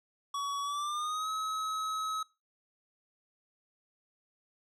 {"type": "tone with pitch glide", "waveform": "square", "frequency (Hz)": [1129, 1282], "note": ["C#6", "E6"], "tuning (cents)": [31, -49], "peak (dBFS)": -33, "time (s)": [0.34, 2.23], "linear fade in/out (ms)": 5, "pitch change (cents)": 220, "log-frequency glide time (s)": [0.62, 1.29], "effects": ["noise-tail reverb RT60 0.3 s tail -24 dB re dry", "low-pass 9000 Hz 12 dB/octave"]}